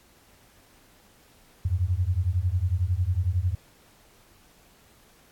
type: beating tone pair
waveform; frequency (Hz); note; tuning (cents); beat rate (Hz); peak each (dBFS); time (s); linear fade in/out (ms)
sine; 84.7 / 95.7; E2 / G2; +48 / -41; 11; -25; 1.65-3.55; 5
effects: pink hiss -58 dBFS RMS until 5.31 s + AAC 64 kbps